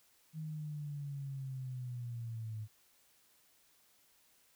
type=linear sweep; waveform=sine; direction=down; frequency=158.4 to 106.6 Hz; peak=-39 dBFS; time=0.33-2.68 s; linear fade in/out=50 ms; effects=white hiss -69 dBFS RMS until 4.55 s